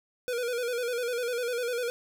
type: tone with vibrato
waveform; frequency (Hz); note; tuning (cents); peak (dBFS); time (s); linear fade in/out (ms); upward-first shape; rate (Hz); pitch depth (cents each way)
square; 484.3; B4; -34; -29; 0.28-1.9; 0; square; 10; 52
effects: none